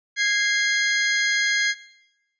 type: tone pair together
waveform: sawtooth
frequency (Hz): 1646.4 / 2093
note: G#6 / C7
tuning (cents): -16 / 0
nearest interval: major third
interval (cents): 416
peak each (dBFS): -18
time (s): 0.16-1.75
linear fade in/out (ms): 50
effects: noise-tail reverb RT60 1.0 s tail -20 dB re dry + resampled to 16000 Hz